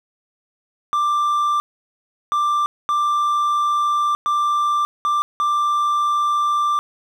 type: tone bursts at uneven times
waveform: triangle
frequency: 1181 Hz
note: D6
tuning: 9 cents sharp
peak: -14 dBFS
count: 6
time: 0.93-1.6 / 2.32-2.66 / 2.89-4.15 / 4.26-4.85 / 5.05-5.22 / 5.4-6.79 s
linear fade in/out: 0 ms
effects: none